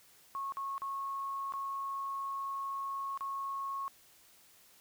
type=tone with dropouts; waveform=sine; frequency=1096 Hz; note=C#6; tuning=20 cents flat; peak=-35 dBFS; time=0.35-3.88 s; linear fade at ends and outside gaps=0 ms; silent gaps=0.522-0.57 / 0.78-0.819 / 1.523-1.537 / 3.175-3.208 s; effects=white hiss -62 dBFS RMS until 4.8 s